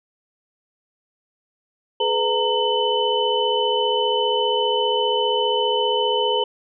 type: tone cluster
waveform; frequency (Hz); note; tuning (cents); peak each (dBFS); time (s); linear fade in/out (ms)
sine; 424.3 / 499.3 / 919 / 3015; G#4 / B4 / A#5 / F#7; +37 / +19 / -25 / +32; -23; 2-6.44; 5
effects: none